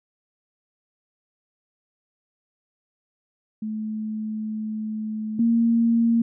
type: tone pair in turn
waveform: sine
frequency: 216.4 / 231.3 Hz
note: A3 / A#3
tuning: -29 / -13 cents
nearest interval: minor second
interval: 116 cents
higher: second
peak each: -26 / -16 dBFS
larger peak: second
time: 3.62-5.39 / 5.39-6.22 s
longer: first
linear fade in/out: 5 ms
effects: none